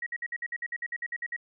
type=tone bursts; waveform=sine; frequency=1904 Hz; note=A#6; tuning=36 cents sharp; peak=-30 dBFS; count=14; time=0.02-1.364 s; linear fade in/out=5 ms; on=44 ms; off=56 ms; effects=none